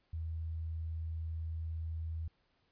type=tone; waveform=sine; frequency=81 Hz; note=E2; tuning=30 cents flat; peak=-36 dBFS; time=0.13-2.28 s; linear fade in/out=5 ms; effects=pink hiss -75 dBFS RMS until 2.71 s + resampled to 11025 Hz